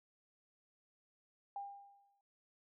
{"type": "tone with exponential decay", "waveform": "sine", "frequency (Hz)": 801, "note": "G5", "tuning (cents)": 37, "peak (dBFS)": -39, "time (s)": [1.56, 2.21], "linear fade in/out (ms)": 2, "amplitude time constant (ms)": 140, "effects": []}